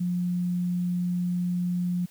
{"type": "tone", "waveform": "sine", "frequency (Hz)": 177.7, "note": "F3", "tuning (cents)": 30, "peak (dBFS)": -24, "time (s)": [0, 2.06], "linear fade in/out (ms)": 10, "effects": ["white hiss -56 dBFS RMS until 2.1 s"]}